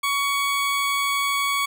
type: tone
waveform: 20% pulse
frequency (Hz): 1122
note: C#6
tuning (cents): +21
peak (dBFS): -16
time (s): 0.03-1.66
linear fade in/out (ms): 10
effects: none